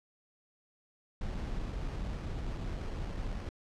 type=noise with sample-and-hold; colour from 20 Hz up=brown; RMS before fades=-37 dBFS; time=1.21-3.49 s; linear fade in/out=2 ms; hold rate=3675 Hz; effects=low-pass 6000 Hz 12 dB/octave